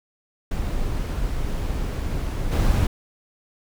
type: noise with level steps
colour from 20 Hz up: brown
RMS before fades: -25 / -18 dBFS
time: 0.51-2.87 s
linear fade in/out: 5 ms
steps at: 2.51 s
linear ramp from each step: 20 ms
effects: none